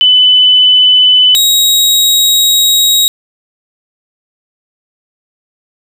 sine / sawtooth tone pair in turn, 3005 / 3803 Hz, F#7 / A#7, +26 / +34 cents, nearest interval major third, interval 408 cents, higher second, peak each -3 dBFS, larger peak neither, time 0.01-1.35 / 1.35-3.08 s, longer second, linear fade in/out 0 ms, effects none

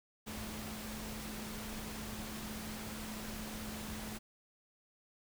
sine tone in noise, 215.7 Hz, A3, 34 cents flat, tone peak -45 dBFS, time 0.26-4.19 s, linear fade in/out 20 ms, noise pink, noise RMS -45 dBFS, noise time 0.26-4.19 s, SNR -3 dB, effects none

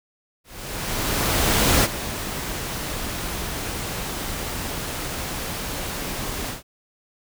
pink noise with ADSR envelope, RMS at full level -17 dBFS, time 0.44-6.63 s, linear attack 1400 ms, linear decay 29 ms, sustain -12 dB, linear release 140 ms, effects none

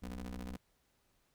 25% pulse ring-modulated tone, 62 Hz, B1, 7 cents sharp, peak -35 dBFS, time 0.02-0.57 s, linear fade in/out 10 ms, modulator 131 Hz, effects pink hiss -75 dBFS RMS until 1.34 s

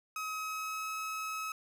30% pulse tone with pitch glide, 1272 to 1285.3 Hz, D#6 to E6, +38 to -44 cents, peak -33 dBFS, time 0.16-1.52 s, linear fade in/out 2 ms, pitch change +18 cents, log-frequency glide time 0.33-0.9 s, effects none

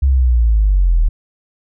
sine linear sweep, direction down, 69.3 to 37.65 Hz, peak -8 dBFS, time 0.02-1.09 s, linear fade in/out 10 ms, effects tanh soft clip ceiling -4 dBFS

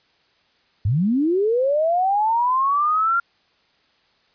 sine linear sweep, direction up, 88.2 to 1396.9 Hz, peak -16 dBFS, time 0.85-3.2 s, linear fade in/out 5 ms, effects white hiss -61 dBFS RMS until 4.34 s + resampled to 11025 Hz

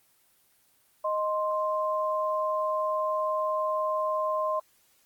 sine tone pair together, 622.3 / 1048.3 Hz, D#5 / C6, 0 / +3 cents, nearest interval major sixth, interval 903 cents, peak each -28 dBFS, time 1.04-4.6 s, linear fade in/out 10 ms, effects white hiss -65 dBFS RMS until 5.05 s + Opus 24 kbps

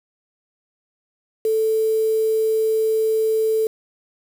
sine tone with quantisation, 440 Hz, A4, in tune, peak -16 dBFS, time 1.45-3.67 s, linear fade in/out 2 ms, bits 6, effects none

